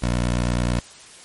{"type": "tone with vibrato", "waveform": "15% pulse", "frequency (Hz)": 60.1, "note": "B1", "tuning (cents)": -46, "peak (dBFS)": -13, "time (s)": [0.02, 0.8], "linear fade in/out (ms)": 10, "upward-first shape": "sine", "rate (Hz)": 9.2, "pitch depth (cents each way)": 30, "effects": ["white hiss -44 dBFS RMS until 1.24 s", "MP3 48 kbps"]}